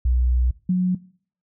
sine tone pair in turn, 61.74 / 182.31 Hz, B1 / F#3, 0 / -25 cents, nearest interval octave + perfect fifth, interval 1875 cents, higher second, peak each -16 dBFS, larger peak neither, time 0.05-0.51 / 0.69-0.95 s, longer first, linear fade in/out 5 ms, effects noise-tail reverb RT60 0.5 s tail -20 dB re dry

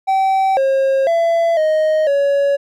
triangle tone with pitch steps, 770 / 538 / 671 / 623 / 562 Hz, G5 / C5 / E5 / D#5 / C#5, -31 / +48 / +31 / +2 / +24 cents, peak -10 dBFS, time 0.07-2.57 s, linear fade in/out 20 ms, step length 500 ms, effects none

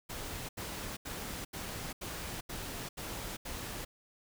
pink noise bursts, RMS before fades -41 dBFS, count 8, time 0.09-3.85 s, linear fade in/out 10 ms, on 400 ms, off 80 ms, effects none

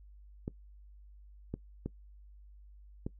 clicks, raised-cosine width 3 ms, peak -23 dBFS, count 4, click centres 0.479 / 1.54 / 1.86 / 3.065 s, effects noise-tail reverb RT60 0.1 s tail -20 dB re dry + added 50 Hz sine -52 dBFS peak until 3.19 s

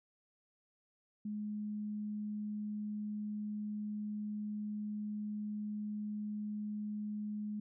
sine tone, 210 Hz, G#3, 19 cents sharp, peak -37 dBFS, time 1.25-7.6 s, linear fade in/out 5 ms, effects none

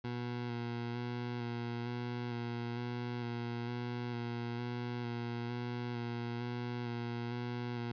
20% pulse tone with vibrato, 120 Hz, B2, 49 cents flat, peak -32 dBFS, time 0.04-7.92 s, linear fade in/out 5 ms, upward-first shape square, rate 1.1 Hz, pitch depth 17 cents each way, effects resampled to 11025 Hz

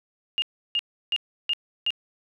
sine tone bursts, 2832 Hz, F7, 23 cents sharp, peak -21 dBFS, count 5, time 0.38-1.905 s, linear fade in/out 0 ms, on 41 ms, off 330 ms, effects none

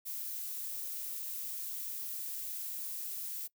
violet noise, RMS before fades -40 dBFS, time 0.05-3.48 s, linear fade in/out 20 ms, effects noise-tail reverb RT60 0.1 s tail -22 dB re dry

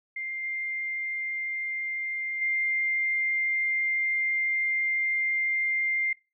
sine tone with level steps, 2102 Hz, C7, 7 cents sharp, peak -31 / -29 / -24 dBFS, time 0.16-6.13 s, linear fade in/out 5 ms, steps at 0.43 / 2.41 s, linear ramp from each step 10 ms, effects noise-tail reverb RT60 0.3 s tail -24 dB re dry

